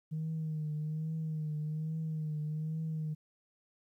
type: tone with vibrato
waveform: sine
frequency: 155.56 Hz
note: D#3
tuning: in tune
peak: -32 dBFS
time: 0.11-3.15 s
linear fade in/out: 20 ms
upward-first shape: triangle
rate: 1.2 Hz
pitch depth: 55 cents each way
effects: tanh soft clip ceiling -30 dBFS + 12-bit